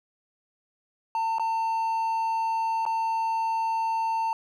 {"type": "tone with dropouts", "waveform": "triangle", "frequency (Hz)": 900, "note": "A5", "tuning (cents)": 39, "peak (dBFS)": -22, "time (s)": [1.15, 4.33], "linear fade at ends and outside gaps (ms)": 1, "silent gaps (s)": [[1.384, 1.396], [2.853, 2.863]], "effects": []}